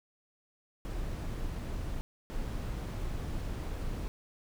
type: noise bursts at uneven times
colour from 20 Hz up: brown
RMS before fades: -36 dBFS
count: 2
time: 0.85-2.01 / 2.3-4.08 s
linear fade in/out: 0 ms
effects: none